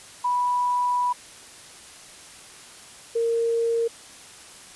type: tone pair in turn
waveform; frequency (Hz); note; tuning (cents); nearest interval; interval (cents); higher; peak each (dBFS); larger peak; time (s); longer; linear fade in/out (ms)
sine; 983 / 462.2; B5 / A#4; -8 / -15; octave + minor second; 1307; first; -20; neither; 0.24-1.13 / 3.15-3.88; first; 10
effects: white hiss -45 dBFS RMS until 4.75 s + resampled to 24000 Hz